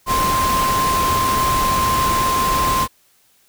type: tone in noise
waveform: sine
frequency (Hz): 1046.5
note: C6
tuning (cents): 0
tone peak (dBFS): -16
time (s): 0.06-2.88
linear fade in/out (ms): 50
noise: pink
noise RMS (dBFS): -22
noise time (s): 0.06-2.88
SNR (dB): +3
effects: white hiss -57 dBFS RMS until 3.48 s